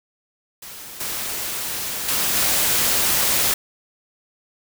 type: noise with level steps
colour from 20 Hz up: white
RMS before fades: -37 / -27 / -21 / -19 dBFS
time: 0.62-3.54 s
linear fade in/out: 5 ms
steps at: 1 / 2.08 / 2.35 s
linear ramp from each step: 5 ms
effects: none